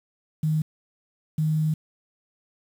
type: tone bursts at uneven times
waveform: sine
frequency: 155.56 Hz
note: D#3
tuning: in tune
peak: -20 dBFS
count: 2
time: 0.43-0.62 / 1.38-1.74 s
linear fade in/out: 5 ms
effects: 8-bit